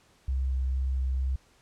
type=tone with vibrato; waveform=sine; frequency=65.41 Hz; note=C2; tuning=in tune; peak=-25 dBFS; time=0.28-1.36 s; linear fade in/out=5 ms; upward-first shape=square; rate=2.2 Hz; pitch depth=8 cents each way; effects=pink hiss -62 dBFS RMS until 1.61 s + low-pass 9000 Hz 12 dB/octave